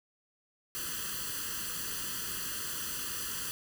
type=noise with comb filter; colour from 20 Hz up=white; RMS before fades=-37 dBFS; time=0.75-3.51 s; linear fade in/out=0 ms; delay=0.66 ms; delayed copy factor=+0.95; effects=none

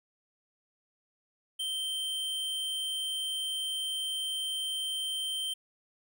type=tone; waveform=square; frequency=3125 Hz; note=G7; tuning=6 cents flat; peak=-32 dBFS; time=1.59-5.54 s; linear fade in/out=10 ms; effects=none

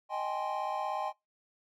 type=chord; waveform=triangle; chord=Ab major seventh; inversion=second; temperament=equal with one note detuned; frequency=622.3 / 784 / 840.7 / 1046.5 Hz; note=Eb5 / G5 / Ab5 / C6; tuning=0 / 0 / +21 / 0 cents; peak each=-37 / -34 / -36 / -36 dBFS; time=0.09-1.13 s; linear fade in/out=50 ms; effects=noise-tail reverb RT60 0.2 s tail -22 dB re dry

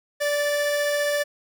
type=tone pair together; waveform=45% pulse; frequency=582.4 / 1762 Hz; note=D5 / A6; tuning=-15 / +2 cents; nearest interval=octave + perfect fifth; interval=1917 cents; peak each=-22 / -29 dBFS; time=0.2-1.24 s; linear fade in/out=20 ms; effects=none

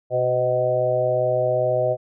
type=harmonic tone with a mistuned harmonic; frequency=125 Hz; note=B2; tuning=21 cents sharp; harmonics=1 / 3 / 4 / 5 / 6; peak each=-28 / -29 / -23 / -20 / -31 dBFS; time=0.1-1.97 s; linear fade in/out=50 ms; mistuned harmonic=4; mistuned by=+25 cents; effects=none

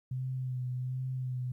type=tone with vibrato; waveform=sine; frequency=127.8 Hz; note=C3; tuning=40 cents flat; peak=-32 dBFS; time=0.11-1.52 s; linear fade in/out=5 ms; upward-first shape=sine; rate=1.3 Hz; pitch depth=28 cents each way; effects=12-bit

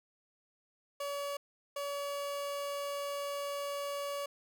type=tone bursts at uneven times; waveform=30% pulse; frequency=568 Hz; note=C#5; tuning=42 cents sharp; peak=-33 dBFS; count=2; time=1-1.37 / 1.76-4.26 s; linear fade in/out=5 ms; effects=none

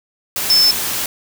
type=tone in noise; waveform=sine; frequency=5274 Hz; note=E8; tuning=in tune; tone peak=-9 dBFS; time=0.5-0.71 s; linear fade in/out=2 ms; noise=white; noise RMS=-21 dBFS; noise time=0.36-1.06 s; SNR=+9 dB; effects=none

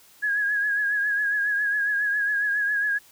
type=tone with vibrato; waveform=sine; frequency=1661.2 Hz; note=G#6; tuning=in tune; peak=-21 dBFS; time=0.22-2.99 s; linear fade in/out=20 ms; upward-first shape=triangle; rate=7.3 Hz; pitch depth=56 cents each way; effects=white hiss -54 dBFS RMS until 3.11 s

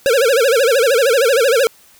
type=tone with vibrato; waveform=square; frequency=502 Hz; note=B4; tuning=28 cents sharp; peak=-11 dBFS; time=0.06-1.67 s; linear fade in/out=0 ms; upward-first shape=sine; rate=13 Hz; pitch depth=210 cents each way; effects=white hiss -48 dBFS RMS until 1.99 s

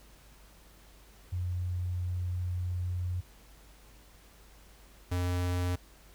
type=tone pair in turn; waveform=sine / square; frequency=89.6 / 89.22 Hz; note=F2 / F2; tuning=+45 / +38 cents; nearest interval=unison; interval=7 cents; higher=first; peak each=-30 / -29 dBFS; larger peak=second; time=1.32-3.21 / 5.11-5.76 s; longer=first; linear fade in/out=10 ms; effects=added 50 Hz sine -56 dBFS peak until 6.14 s + pink hiss -59 dBFS RMS until 6.14 s

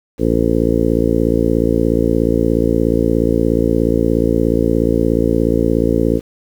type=harmonic tone; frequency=56.9 Hz; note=A#1; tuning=41 cents flat; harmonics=1 / 2 / 3 / 4 / 5 / 6 / 7 / 8 / 9; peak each=-21 / -22 / -22 / -20 / -18 / -20 / -23 / -19 / -23 dBFS; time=0.18-6.21 s; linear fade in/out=50 ms; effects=7-bit

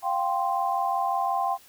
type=chord; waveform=sine; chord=F suspended second; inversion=none; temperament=equal; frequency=698.5 / 784 / 1046.5 Hz; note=F5 / G5 / C6; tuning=0 / 0 / 0 cents; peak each=-29 / -26 / -28 dBFS; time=0.02-1.58 s; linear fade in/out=50 ms; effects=white hiss -54 dBFS RMS until 1.68 s

